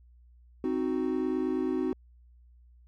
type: chord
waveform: triangle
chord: C diminished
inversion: none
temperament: equal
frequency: 261.6 / 311.1 / 370 Hz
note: C4 / Eb4 / Gb4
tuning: 0 / 0 / 0 cents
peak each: -29 / -30 / -29 dBFS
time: 0.64-1.93 s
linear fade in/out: 2 ms
effects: added 60 Hz sine -54 dBFS peak until 2.87 s